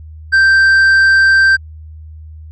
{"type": "tone with tanh clipping", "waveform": "triangle", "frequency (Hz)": 1567, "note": "G6", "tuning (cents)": -1, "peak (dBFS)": -7, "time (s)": [0.32, 1.57], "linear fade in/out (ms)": 20, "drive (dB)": 9, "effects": ["added 78 Hz sine -30 dBFS peak until 2.51 s"]}